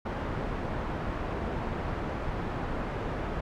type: low-pass noise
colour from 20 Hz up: pink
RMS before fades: -33 dBFS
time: 0.05-3.41 s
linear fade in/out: 10 ms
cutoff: 1400 Hz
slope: 12 dB/octave
effects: none